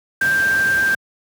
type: tone in noise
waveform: sine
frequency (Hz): 1578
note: G6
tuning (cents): +11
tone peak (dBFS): -14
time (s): 0.21-0.95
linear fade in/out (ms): 5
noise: pink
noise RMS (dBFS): -29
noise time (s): 0.21-0.95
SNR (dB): +12
effects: high-pass 100 Hz 12 dB/octave